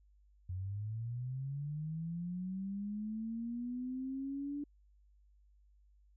sine linear sweep, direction up, 88.7 to 291.2 Hz, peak -37 dBFS, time 0.49-4.64 s, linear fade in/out 5 ms, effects added 50 Hz sine -63 dBFS peak until 6.16 s

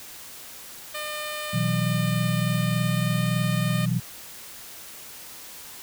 10% pulse tone with pitch glide, 604 to 608.9 Hz, D5 to D#5, +48 to -38 cents, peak -22 dBFS, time 0.94-3.86 s, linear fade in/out 10 ms, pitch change +14 cents, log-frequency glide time 2.37-3.25 s
sine chord, B suspended fourth, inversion none, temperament equal with one note detuned, 123.47 / 161.61 / 185 Hz, B2 / E3 / F#3, 0 / -34 / 0 cents, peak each -25 / -26 / -27 dBFS, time 1.53-4 s, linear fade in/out 10 ms
effects white hiss -42 dBFS RMS until 5.82 s

